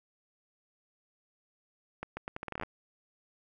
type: accelerating click train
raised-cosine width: 0.5 ms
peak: -22 dBFS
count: 13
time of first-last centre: 2.03-2.634 s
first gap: 140 ms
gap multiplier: 0.78
effects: none